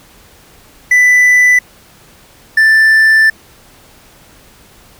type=tone pair in turn; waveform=triangle; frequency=1988 / 1768 Hz; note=B6 / A6; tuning=+11 / +8 cents; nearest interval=major second; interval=203 cents; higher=first; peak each=-3 dBFS; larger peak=neither; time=0.91-1.59 / 2.57-3.3 s; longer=second; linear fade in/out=5 ms; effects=pink hiss -43 dBFS RMS until 4.99 s